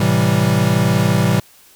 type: chord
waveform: square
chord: A minor seventh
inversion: none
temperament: equal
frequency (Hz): 110 / 130.81 / 164.81 / 196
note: A2 / C3 / E3 / G3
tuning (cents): 0 / 0 / 0 / 0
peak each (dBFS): -19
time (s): 0-1.4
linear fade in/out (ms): 5
effects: white hiss -48 dBFS RMS until 1.75 s